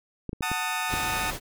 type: clicks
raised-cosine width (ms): 3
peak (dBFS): -19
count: 5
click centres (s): 0.293 / 0.331 / 0.408 / 0.516 / 0.939
type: chord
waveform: 20% pulse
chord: D# diminished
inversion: first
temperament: equal with one note detuned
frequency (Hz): 740 / 890.2 / 1244.5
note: F#5 / A5 / D#6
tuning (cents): 0 / +20 / 0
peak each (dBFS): -28 / -26 / -26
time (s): 0.42-1.31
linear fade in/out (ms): 10
type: noise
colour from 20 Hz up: pink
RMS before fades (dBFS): -34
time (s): 0.88-1.4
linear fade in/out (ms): 50
effects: none